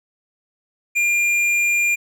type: tone with tanh clipping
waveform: sine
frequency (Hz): 2400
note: D7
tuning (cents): +37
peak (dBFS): -17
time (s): 0.95-1.96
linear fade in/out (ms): 20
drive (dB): 10
effects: none

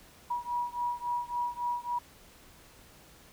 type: beating tone pair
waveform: sine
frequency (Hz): 964 / 967.6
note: B5 / B5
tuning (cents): -42 / -36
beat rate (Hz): 3.6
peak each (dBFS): -33 / -34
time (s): 0.3-1.99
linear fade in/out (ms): 10
effects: pink hiss -56 dBFS RMS until 3.32 s

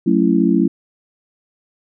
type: chord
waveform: sine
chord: F# minor seventh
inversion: none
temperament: just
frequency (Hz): 185 / 222 / 277.5 / 333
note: F#3 / A3 / C#4 / E4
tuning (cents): 0 / +16 / +2 / +18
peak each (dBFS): -17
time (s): 0.06-0.68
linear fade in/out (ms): 10
effects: none

